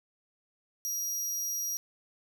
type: tone with amplitude modulation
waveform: sawtooth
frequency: 5730 Hz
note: F8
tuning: 44 cents sharp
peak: -27 dBFS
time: 0.85-1.77 s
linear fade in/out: 0 ms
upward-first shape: sine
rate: 177 Hz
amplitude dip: 35%
effects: none